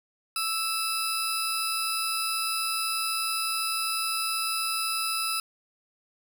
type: tone pair together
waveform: 20% pulse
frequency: 1318.5 / 4978 Hz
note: E6 / D#8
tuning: 0 / 0 cents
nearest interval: octave + major seventh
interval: 2300 cents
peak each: -24 dBFS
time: 0.36-5.4 s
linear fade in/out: 2 ms
effects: none